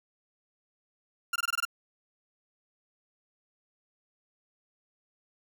30% pulse tone bursts, 1390 Hz, F6, 9 cents flat, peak -24 dBFS, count 7, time 1.33-1.652 s, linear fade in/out 5 ms, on 28 ms, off 21 ms, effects none

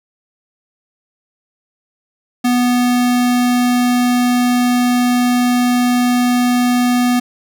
square tone, 245.9 Hz, B3, 7 cents flat, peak -12 dBFS, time 2.44-7.2 s, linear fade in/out 10 ms, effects none

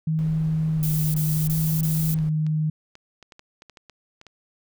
sine tone with vibrato, 156.5 Hz, D#3, 10 cents sharp, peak -20 dBFS, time 0.07-2.7 s, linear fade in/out 5 ms, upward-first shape square, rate 0.7 Hz, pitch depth 18 cents each way
brown noise, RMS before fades -39 dBFS, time 0.19-2.29 s, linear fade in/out 0 ms
violet noise bursts, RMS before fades -30 dBFS, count 4, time 0.83-2.142 s, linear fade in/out 0 ms, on 310 ms, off 24 ms
clicks, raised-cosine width 0.2 ms, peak -28 dBFS, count 12, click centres 2.188 / 2.466 / 2.954 / 3.227 / 3.322 / 3.394 / 3.621 / 3.697 / 3.772 / 3.897 / 4.214 / 4.267 s
effects none

